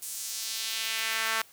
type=tone with high-pass filter sweep; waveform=sawtooth; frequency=223.2 Hz; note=A3; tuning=25 cents sharp; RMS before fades=-32 dBFS; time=0.02-1.42 s; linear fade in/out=5 ms; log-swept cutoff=8900 to 1300 Hz; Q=1.3; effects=white hiss -56 dBFS RMS until 1.52 s